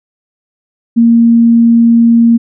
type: tone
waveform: sine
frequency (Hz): 232.3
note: A#3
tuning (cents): -6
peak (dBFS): -3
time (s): 0.96-2.38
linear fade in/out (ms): 20
effects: none